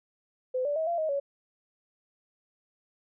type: tone with pitch steps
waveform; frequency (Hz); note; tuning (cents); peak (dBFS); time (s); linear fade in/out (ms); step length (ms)
sine; 510 / 581 / 639 / 685 / 629 / 561; C5 / D5 / D#5 / F5 / D#5 / C#5; -44 / -19 / +46 / -34 / +19 / +21; -26; 0.54-1.2; 10; 110
effects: none